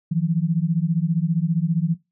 sine beating tone pair, 159.3 / 174.3 Hz, D#3 / F3, +41 / -3 cents, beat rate 15 Hz, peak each -21 dBFS, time 0.11-1.95 s, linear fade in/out 10 ms, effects noise-tail reverb RT60 0.2 s tail -17 dB re dry

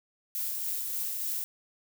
violet noise with tremolo, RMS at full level -32 dBFS, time 0.35-1.44 s, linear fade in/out 0 ms, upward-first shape sine, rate 3.4 Hz, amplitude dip 25%, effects none

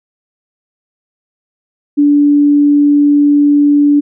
sine tone, 290 Hz, D4, 22 cents flat, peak -5 dBFS, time 1.97-4.01 s, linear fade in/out 20 ms, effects none

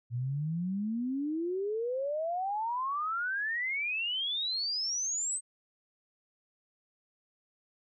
sine exponential sweep, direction up, 115.8 to 8372 Hz, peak -30 dBFS, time 0.1-5.41 s, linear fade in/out 50 ms, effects none

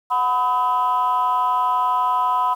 sine tone with amplitude modulation, 1002 Hz, B5, 25 cents sharp, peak -11 dBFS, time 0.1-2.55 s, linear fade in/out 20 ms, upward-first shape sine, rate 268 Hz, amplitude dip 95%, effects tanh soft clip ceiling -10 dBFS + 8-bit

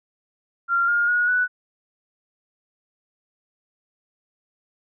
sine tone with pitch steps, 1384 / 1416.3 / 1449.5 / 1483.3 Hz, F6 / F6 / F#6 / F#6, -16 / +24 / -36 / +4 cents, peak -17 dBFS, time 0.68-1.48 s, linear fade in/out 50 ms, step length 200 ms, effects none

